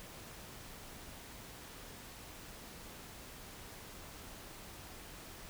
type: silence
effects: pink hiss -51 dBFS RMS until 5.49 s